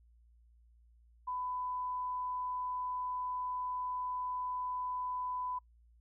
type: tone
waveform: sine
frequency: 1000 Hz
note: B5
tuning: 21 cents sharp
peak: -35 dBFS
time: 1.27-5.59 s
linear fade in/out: 10 ms
effects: noise-tail reverb RT60 0.1 s tail -26 dB re dry + added 58 Hz sine -61 dBFS peak until 6 s